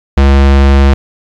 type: tone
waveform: square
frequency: 68.8 Hz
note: C#2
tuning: 12 cents flat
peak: -4 dBFS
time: 0.17-0.94 s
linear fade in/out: 5 ms
effects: low-pass 4000 Hz 12 dB/octave + 7-bit